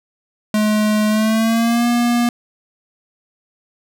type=tone with pitch glide; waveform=square; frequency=212.8 to 238.9 Hz; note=G#3 to A#3; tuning=+42 to +43 cents; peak=-14 dBFS; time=0.54-2.29 s; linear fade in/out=2 ms; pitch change=+201 cents; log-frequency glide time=1.08-1.87 s; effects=none